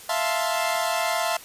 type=chord; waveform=sawtooth; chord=F major seventh; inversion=third; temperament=equal; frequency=659.3 / 698.5 / 880 / 1046.5 Hz; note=E5 / F5 / A5 / C6; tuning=0 / 0 / 0 / 0 cents; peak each=-23 / -24 / -26 / -26 dBFS; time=0.09-1.37 s; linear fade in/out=5 ms; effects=white hiss -44 dBFS RMS until 1.44 s + resampled to 32000 Hz